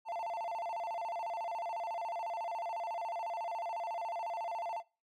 triangle tone with vibrato, 784 Hz, G5, in tune, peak -34 dBFS, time 0.05-4.83 s, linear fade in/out 50 ms, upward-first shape square, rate 14 Hz, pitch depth 230 cents each way, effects noise-tail reverb RT60 0.3 s tail -21 dB re dry

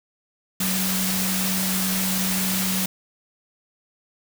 sine tone in noise, 188.3 Hz, F#3, 31 cents sharp, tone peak -25 dBFS, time 0.6-2.86 s, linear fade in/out 5 ms, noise white, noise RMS -25 dBFS, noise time 0.6-2.86 s, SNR -3 dB, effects none

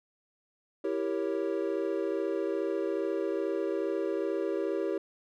triangle chord, E diminished seventh, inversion none, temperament equal, 329.6 / 392 / 466.2 / 554.4 Hz, E4 / G4 / Bb4 / Db5, 0 / 0 / 0 / 0 cents, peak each -32 / -30 / -34 / -34 dBFS, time 0.84-4.98 s, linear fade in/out 5 ms, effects none

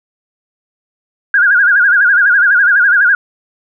sine tone with vibrato, 1527 Hz, G6, 46 cents flat, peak -6 dBFS, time 1.34-3.15 s, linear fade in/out 2 ms, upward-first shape sine, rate 12 Hz, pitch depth 140 cents each way, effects none

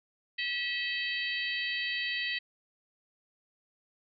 harmonic tone with a mistuned harmonic, 648 Hz, E5, 30 cents flat, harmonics 3 / 4 / 5 / 6 / 7, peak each -34 / -36 / -38 / -40 / -41 dBFS, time 0.38-2.39 s, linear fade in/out 10 ms, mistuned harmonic 5, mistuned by -54 cents, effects none

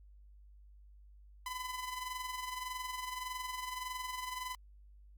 sawtooth tone with amplitude modulation, 1008 Hz, B5, 35 cents sharp, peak -33 dBFS, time 1.46-4.55 s, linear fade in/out 2 ms, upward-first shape sine, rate 21.7 Hz, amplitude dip 55%, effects added 50 Hz sine -55 dBFS peak until 5.17 s + Opus 48 kbps

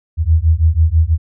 sine beating tone pair, 77.78 / 83.88 Hz, D#2 / E2, 0 / +31 cents, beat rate 6.1 Hz, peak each -12 dBFS, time 0.17-1.18 s, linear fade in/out 50 ms, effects none

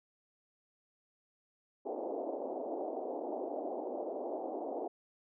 white band-pass noise, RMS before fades -39 dBFS, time 1.85-4.88 s, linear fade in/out 10 ms, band 270 to 760 Hz, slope 48 dB/octave, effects none

